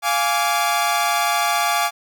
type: chord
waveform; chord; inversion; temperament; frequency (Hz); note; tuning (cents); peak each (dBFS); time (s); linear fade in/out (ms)
sawtooth; D diminished; first; equal with one note detuned; 698.5 / 830.6 / 1159.2; F5 / Ab5 / D6; 0 / 0 / -23; -18; 0.02-1.91; 50
effects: none